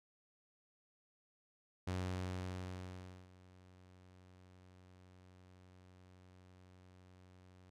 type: tone with ADSR envelope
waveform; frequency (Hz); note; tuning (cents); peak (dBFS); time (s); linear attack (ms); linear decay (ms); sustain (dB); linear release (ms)
sawtooth; 91.8; F#2; -13; -33; 1.87-7.7; 8; 1400; -23; 3
effects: low-pass 8000 Hz 12 dB/octave